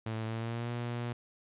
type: tone with pitch glide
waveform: sawtooth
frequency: 111.2 to 119.87 Hz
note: A2 to A#2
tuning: +19 to +49 cents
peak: -30 dBFS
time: 0.06-1.13 s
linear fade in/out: 5 ms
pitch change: +130 cents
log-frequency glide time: 0.25-0.71 s
effects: resampled to 8000 Hz + 12-bit